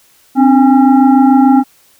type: tone with frequency modulation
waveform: sine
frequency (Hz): 261.6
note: C4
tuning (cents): 0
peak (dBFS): -4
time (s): 0.35-1.64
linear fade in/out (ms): 50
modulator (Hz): 550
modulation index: 0.93
effects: white hiss -49 dBFS RMS until 1.99 s